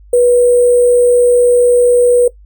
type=tone with sample-and-hold; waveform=sine; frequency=487.9 Hz; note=B4; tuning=21 cents flat; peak=-5 dBFS; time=0.13-2.28 s; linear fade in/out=5 ms; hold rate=8820 Hz; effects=noise-tail reverb RT60 0.1 s tail -17 dB re dry + added 50 Hz sine -37 dBFS peak until 2.45 s